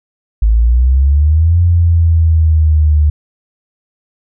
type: exponential two-way sweep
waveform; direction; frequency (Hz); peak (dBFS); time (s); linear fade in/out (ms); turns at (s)
sine; up then down; 52.6 to 87.31 to 74.4; -6; 0.42-3.1; 5; 1.6
effects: none